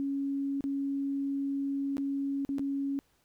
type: tone with dropouts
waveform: sine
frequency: 277.2 Hz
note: C#4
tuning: in tune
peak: -29 dBFS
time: 0-2.99 s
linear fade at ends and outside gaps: 0 ms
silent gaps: 0.608-0.64 / 1.969-1.981 / 2.45-2.491 / 2.584-2.594 s
effects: pink hiss -70 dBFS RMS until 3.24 s